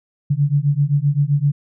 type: beating tone pair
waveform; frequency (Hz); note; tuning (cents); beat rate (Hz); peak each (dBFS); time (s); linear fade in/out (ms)
sine; 140 / 147.7; C#3 / D3; +18 / +10; 7.7; -17; 0.3-1.52; 10
effects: none